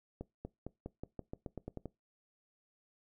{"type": "accelerating click train", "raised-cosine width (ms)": 2, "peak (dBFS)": -28, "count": 12, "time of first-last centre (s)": [0.21, 1.857], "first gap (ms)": 240, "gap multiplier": 0.9, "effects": ["noise-tail reverb RT60 0.2 s tail -21 dB re dry"]}